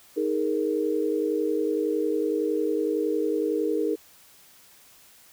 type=chord; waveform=sine; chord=D# suspended fourth; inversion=none; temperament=equal with one note detuned; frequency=313.5 / 415.3 / 466.2 Hz; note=D#4 / G#4 / A#4; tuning=+13 / 0 / 0 cents; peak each=-27 dBFS; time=0.16-3.96 s; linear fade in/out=20 ms; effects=white hiss -54 dBFS RMS until 5.32 s